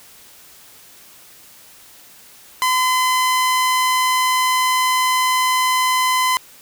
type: tone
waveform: sawtooth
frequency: 1020 Hz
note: C6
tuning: 44 cents flat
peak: -11 dBFS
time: 2.62-6.37 s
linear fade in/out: 0 ms
effects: white hiss -45 dBFS RMS until 6.61 s